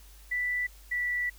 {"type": "tone pair in turn", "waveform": "sine", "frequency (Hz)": [1975.5, 1959.6], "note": ["B6", "B6"], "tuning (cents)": [0, -14], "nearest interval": "unison", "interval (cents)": 14, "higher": "first", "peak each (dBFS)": -27, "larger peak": "neither", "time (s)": [[0.31, 0.67], [0.91, 1.3]], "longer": "second", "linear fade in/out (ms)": 10, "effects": ["added 50 Hz sine -50 dBFS peak until 1.38 s", "white hiss -57 dBFS RMS until 1.38 s"]}